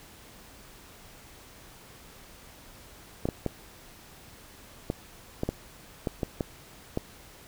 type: clicks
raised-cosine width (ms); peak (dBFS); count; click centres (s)
2; -14; 10; 3.255 / 3.288 / 3.463 / 4.901 / 5.434 / 5.49 / 6.072 / 6.232 / 6.408 / 6.974
effects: pink hiss -51 dBFS RMS until 7.47 s